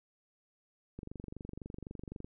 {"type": "click train", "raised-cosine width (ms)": 3, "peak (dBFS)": -30, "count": 31, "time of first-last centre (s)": [0.99, 2.245], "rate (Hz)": 23.9, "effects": []}